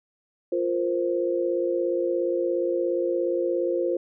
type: chord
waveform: sine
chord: F suspended fourth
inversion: none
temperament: equal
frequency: 349.2 / 466.2 / 523.3 Hz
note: F4 / Bb4 / C5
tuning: 0 / 0 / 0 cents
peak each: -25 / -30 / -26 dBFS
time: 0.52-3.97 s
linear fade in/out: 5 ms
effects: none